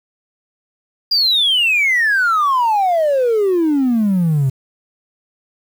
triangle exponential sweep, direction down, 4871 to 128.9 Hz, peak -9 dBFS, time 1.11-4.5 s, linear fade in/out 10 ms, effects tanh soft clip ceiling -8 dBFS + 7-bit

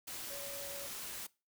sine tone in noise, 562 Hz, C#5, 24 cents sharp, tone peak -47 dBFS, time 0.3-0.87 s, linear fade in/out 10 ms, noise white, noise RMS -44 dBFS, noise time 0.07-1.27 s, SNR -6 dB, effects noise-tail reverb RT60 0.3 s tail -22 dB re dry

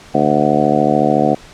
harmonic tone, 73.9 Hz, D2, 11 cents sharp, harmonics 2 / 3 / 4 / 5 / 6 / 7 / 8 / 9 / 10, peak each -22 / -18 / -18 / -22 / -22 / -19 / -23 / -19 / -17 dBFS, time 0.14-1.35 s, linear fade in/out 10 ms, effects pink hiss -40 dBFS RMS until 1.53 s + low-pass 7000 Hz 12 dB/octave

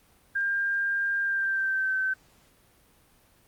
sine tone with pitch glide, 1600 to 1538.4 Hz, G6 to G6, +35 to -33 cents, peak -24 dBFS, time 0.35-2.14 s, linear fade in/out 10 ms, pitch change -68 cents, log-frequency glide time 1.21-1.95 s, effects pink hiss -61 dBFS RMS until 3.47 s + Opus 32 kbps

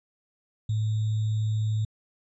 sine tone with sample-and-hold, 108.3 Hz, A2, 27 cents flat, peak -23 dBFS, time 0.69-1.85 s, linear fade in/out 5 ms, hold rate 3675 Hz, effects resampled to 22050 Hz

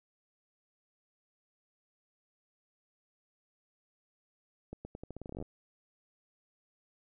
accelerating click train, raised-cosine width 2 ms, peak -29 dBFS, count 16, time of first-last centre 4.73-5.425 s, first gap 120 ms, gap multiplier 0.84, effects none

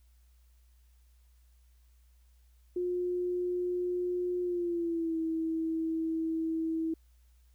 sine tone with pitch glide, 357.3 to 323.9 Hz, F4 to E4, +40 to -30 cents, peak -29 dBFS, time 2.76-6.94 s, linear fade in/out 5 ms, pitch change -170 cents, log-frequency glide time 4.42-5.18 s, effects added 60 Hz sine -59 dBFS peak until 7.54 s + white hiss -74 dBFS RMS until 7.54 s

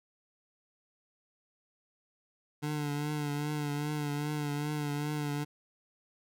25% pulse tone with vibrato, 147.7 Hz, D3, 10 cents sharp, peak -28 dBFS, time 2.62-5.45 s, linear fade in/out 20 ms, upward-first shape triangle, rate 2.5 Hz, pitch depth 44 cents each way, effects none

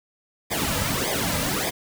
pink noise with flanger, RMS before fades -25 dBFS, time 0.5-1.71 s, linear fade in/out 20 ms, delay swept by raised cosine 0.7 to 2.8 ms, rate 1.7 Hz, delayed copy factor -0.9, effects none

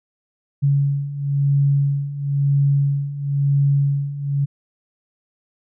sine beating tone pair, 140 / 140.99 Hz, C#3 / C#3, +18 / +30 cents, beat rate 0.99 Hz, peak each -21 / -17 dBFS, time 0.62-4.46 s, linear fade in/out 20 ms, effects none

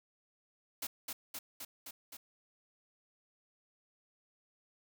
white noise with echo, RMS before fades -39 dBFS, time 0.82-0.87 s, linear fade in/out 5 ms, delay 260 ms, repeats 5, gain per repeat -2 dB, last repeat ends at 2.17 s, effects none

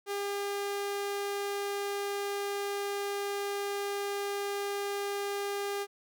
sawtooth tone, 402.7 Hz, G4, 47 cents sharp, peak -28 dBFS, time 0.06-5.87 s, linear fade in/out 50 ms, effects none

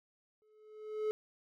triangle tone with exponential growth, 429.3 Hz, A4, 43 cents flat, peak -27 dBFS, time 0.42-1.11 s, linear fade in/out 0 ms, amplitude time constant 150 ms, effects none

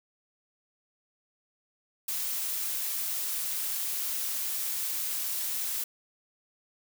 blue noise, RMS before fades -32 dBFS, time 2.08-5.84 s, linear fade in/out 5 ms, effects none

